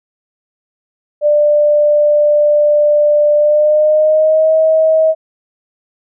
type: tone with pitch glide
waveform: sine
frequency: 593 to 635.6 Hz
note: D5 to D#5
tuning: +17 to +37 cents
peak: -7 dBFS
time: 1.21-5.15 s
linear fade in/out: 50 ms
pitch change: +120 cents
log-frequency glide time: 3.36-4.54 s
effects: none